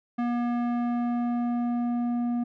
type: tone with low-pass filter sweep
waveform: square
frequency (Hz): 240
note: B3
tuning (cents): -49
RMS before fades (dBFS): -27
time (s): 0.18-2.44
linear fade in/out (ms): 10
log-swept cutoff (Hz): 1500 to 560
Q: 0.82
effects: none